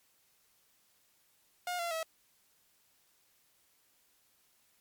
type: tone with pitch steps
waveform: sawtooth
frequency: 714 / 685 / 647 Hz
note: F5 / F5 / E5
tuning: +38 / -34 / -32 cents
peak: -30 dBFS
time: 1.67-2.03 s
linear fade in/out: 2 ms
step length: 120 ms
effects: white hiss -70 dBFS RMS until 4.8 s + MP3 96 kbps